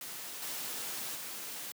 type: noise with level steps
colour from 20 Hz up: white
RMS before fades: -43 / -39 / -42 dBFS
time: 0.01-1.72 s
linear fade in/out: 2 ms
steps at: 0.42 / 1.15 s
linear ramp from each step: 5 ms
effects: high-pass 150 Hz 12 dB/octave